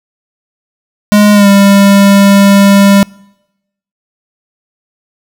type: tone with pitch glide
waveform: square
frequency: 207.7 to 198.89 Hz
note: G#3 to G3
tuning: 0 to +25 cents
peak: -3 dBFS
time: 1.12-3.03 s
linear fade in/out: 0 ms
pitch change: -75 cents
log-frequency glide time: 1.33-1.48 s
effects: noise-tail reverb RT60 0.9 s tail -26 dB re dry